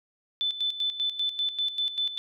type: tone with tremolo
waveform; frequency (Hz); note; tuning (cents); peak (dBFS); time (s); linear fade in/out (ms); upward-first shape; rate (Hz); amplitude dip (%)
sine; 3513; A7; -3; -24; 0.41-2.18; 0; square; 5.1; 70
effects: none